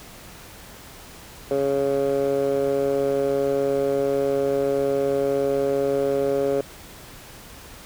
15% pulse tone with band-pass filter, 138.59 Hz, C#3, in tune, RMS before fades -22 dBFS, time 1.51-6.61 s, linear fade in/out 2 ms, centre 490 Hz, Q 3.7, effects pink hiss -43 dBFS RMS until 7.85 s

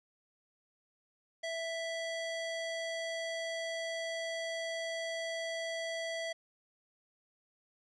square tone with band-pass filter, 659.3 Hz, E5, in tune, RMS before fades -38 dBFS, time 1.43-6.33 s, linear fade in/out 10 ms, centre 2600 Hz, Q 0.51, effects resampled to 22050 Hz + 12-bit

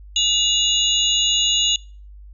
sine tone cluster, 2857 / 3517 / 3863 / 6700 Hz, F7 / A7 / B7 / G#8, +39 / -1 / -39 / +14 cents, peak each -19 / -23 / -22 / -22 dBFS, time 0.16-1.76 s, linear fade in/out 2 ms, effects noise-tail reverb RT60 0.4 s tail -24 dB re dry + added 50 Hz sine -38 dBFS peak until 2.33 s

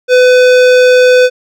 sine tone with hard clipping, 502 Hz, B4, 28 cents sharp, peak -5 dBFS, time 0.08-1.3 s, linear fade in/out 50 ms, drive 17 dB, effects none

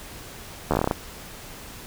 slowing click train, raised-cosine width 1 ms, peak -7 dBFS, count 10, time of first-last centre 0.71-0.911 s, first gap 12 ms, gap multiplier 1.15, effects pink hiss -41 dBFS RMS until 1.86 s

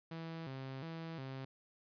sawtooth tone with vibrato, 147.7 Hz, D3, 10 cents sharp, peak -39 dBFS, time 0.11-1.45 s, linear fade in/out 5 ms, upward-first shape square, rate 1.4 Hz, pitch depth 180 cents each way, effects resampled to 11025 Hz

